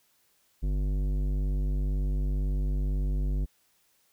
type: tone with tanh clipping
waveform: sine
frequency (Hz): 49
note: G1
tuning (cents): 0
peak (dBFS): -27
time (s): 0.62-3.46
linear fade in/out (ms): 20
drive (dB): 14
effects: white hiss -68 dBFS RMS until 4.12 s